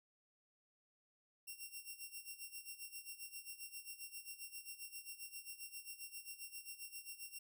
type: tone with tremolo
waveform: 5% pulse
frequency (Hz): 2737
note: F7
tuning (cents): -36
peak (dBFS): -37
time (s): 1.47-7.39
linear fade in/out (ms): 10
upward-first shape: sine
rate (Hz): 7.5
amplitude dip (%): 80
effects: none